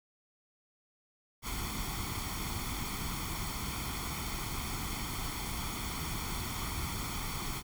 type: noise with comb filter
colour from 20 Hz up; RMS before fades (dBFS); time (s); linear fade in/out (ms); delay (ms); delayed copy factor
pink; -37; 1.42-7.63; 50; 0.9; +0.7
effects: none